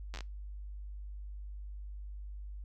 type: slowing click train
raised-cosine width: 0.2 ms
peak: -26 dBFS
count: 6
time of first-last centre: 0.14-0.207 s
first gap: 9 ms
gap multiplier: 1.2
effects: noise-tail reverb RT60 0.2 s tail -21 dB re dry + added 50 Hz sine -41 dBFS peak until 2.64 s